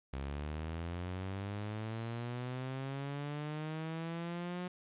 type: linear sweep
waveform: sawtooth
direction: up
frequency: 66.4 to 181 Hz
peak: -34 dBFS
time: 0.13-4.68 s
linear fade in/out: 5 ms
effects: resampled to 8000 Hz + 11-bit